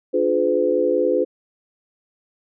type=chord; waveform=sine; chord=D diminished seventh; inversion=none; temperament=just; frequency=293.7 / 352.4 / 422.9 / 507.5 Hz; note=D4 / F4 / Ab4 / Cb5; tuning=0 / +16 / +31 / +47 cents; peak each=-25 / -22 / -22 / -19 dBFS; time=0.13-1.25 s; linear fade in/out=20 ms; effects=none